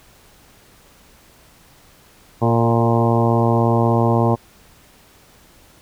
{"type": "harmonic tone with a mistuned harmonic", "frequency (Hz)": 116.54, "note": "A#2", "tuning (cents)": 0, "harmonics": [1, 2, 3, 4, 5, 6, 7, 8, 9], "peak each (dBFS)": [-17, -20, -22, -23, -24, -25, -25, -26, -27], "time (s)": [2.41, 4.36], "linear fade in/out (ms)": 20, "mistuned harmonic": 4, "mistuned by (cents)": -21, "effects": ["pink hiss -50 dBFS RMS until 5.81 s"]}